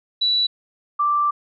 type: tone pair in turn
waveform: sine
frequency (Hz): 3942 / 1174.6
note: B7 / D6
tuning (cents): -4 / 0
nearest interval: octave + major sixth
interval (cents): 2096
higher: first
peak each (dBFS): -16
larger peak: neither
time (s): 0.21-0.47 / 0.99-1.31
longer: second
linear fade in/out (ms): 10
effects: none